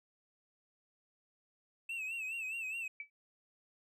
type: tone with vibrato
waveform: triangle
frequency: 2637 Hz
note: E7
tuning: in tune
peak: -36 dBFS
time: 1.89-2.88 s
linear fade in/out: 5 ms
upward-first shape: sine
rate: 4.8 Hz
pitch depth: 84 cents each way
type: tone with exponential decay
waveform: sine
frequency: 2300 Hz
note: D7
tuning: 37 cents flat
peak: -37 dBFS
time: 3-3.1 s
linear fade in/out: 2 ms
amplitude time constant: 21 ms
effects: none